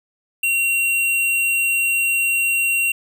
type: tone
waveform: square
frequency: 2746 Hz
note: F7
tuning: 30 cents flat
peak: -17 dBFS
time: 0.43-2.92 s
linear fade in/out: 5 ms
effects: none